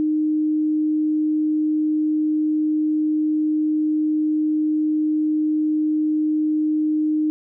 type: tone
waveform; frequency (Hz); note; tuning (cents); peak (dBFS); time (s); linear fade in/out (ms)
sine; 307.1; D#4; -23; -17; 0-7.3; 0
effects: none